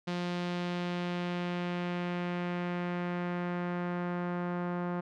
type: tone with low-pass filter sweep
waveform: sawtooth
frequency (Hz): 176.3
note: F3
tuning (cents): +17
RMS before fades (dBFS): -34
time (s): 0.07-5.01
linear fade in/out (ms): 10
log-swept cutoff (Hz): 4200 to 1300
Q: 1.3
effects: none